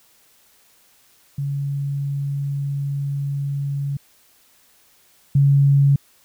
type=tone pair in turn; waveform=sine; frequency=140.6 / 140.01 Hz; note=C#3 / C#3; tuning=+25 / +18 cents; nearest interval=unison; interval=7 cents; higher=first; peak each=-21 / -11 dBFS; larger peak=second; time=1.38-3.97 / 5.35-5.96 s; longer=first; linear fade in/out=5 ms; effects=white hiss -56 dBFS RMS until 6.24 s